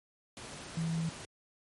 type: tone in noise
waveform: sine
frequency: 164.2 Hz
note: E3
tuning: 6 cents flat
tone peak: -30 dBFS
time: 0.77-1.09 s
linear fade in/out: 0 ms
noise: pink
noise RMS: -45 dBFS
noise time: 0.37-1.25 s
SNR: +12 dB
effects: high-pass 80 Hz 12 dB/octave + MP3 48 kbps